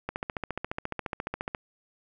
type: click train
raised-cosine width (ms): 0.5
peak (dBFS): -16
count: 22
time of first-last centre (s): 0.09-1.548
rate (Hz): 14.4
effects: none